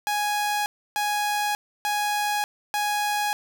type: tone bursts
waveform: sawtooth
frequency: 830.6 Hz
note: G#5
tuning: in tune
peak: -19 dBFS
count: 4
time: 0.07-3.33 s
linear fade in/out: 0 ms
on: 590 ms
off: 300 ms
effects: none